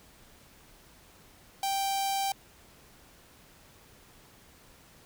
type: tone with notch filter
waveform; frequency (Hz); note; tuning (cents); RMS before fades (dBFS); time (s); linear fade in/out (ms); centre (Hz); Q
sawtooth; 784; G5; 0; -30; 1.63-2.32; 2; 1700; 0.98
effects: pink hiss -57 dBFS RMS until 5.05 s